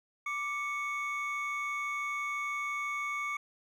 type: tone pair together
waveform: triangle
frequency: 1174.4 / 2217 Hz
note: D6 / C#7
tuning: 0 / 0 cents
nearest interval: major seventh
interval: 1100 cents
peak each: -34 / -33 dBFS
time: 0.26-3.37 s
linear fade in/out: 5 ms
effects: none